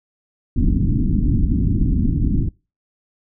pink low-pass noise, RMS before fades -17 dBFS, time 0.56-2.49 s, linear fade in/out 5 ms, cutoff 300 Hz, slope 48 dB/octave, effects noise-tail reverb RT60 0.3 s tail -25 dB re dry

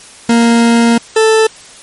40% pulse tone pair in turn, 233.1 / 440.8 Hz, A#3 / A4, 0 / +3 cents, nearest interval major seventh, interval 1103 cents, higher second, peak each -5 dBFS, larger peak neither, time 0.29-0.98 / 1.16-1.47 s, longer first, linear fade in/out 5 ms, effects white hiss -36 dBFS RMS until 1.82 s + MP3 48 kbps

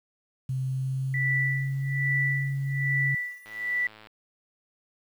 sine tone with pitch glide, 130.81 to 137.39 Hz, C3 to C#3, 0 to -15 cents, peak -26 dBFS, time 0.49-3.15 s, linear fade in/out 5 ms, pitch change +85 cents, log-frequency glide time 0.61-2.04 s
sine tone with tremolo, 1968 Hz, B6, 7 cents flat, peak -23 dBFS, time 1.14-3.87 s, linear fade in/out 2 ms, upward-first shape sine, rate 1.2 Hz, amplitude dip 95%
click train, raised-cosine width 0.3 ms, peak -32 dBFS, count 67, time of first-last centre 3.46-4.071 s, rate 108 Hz
effects 9-bit

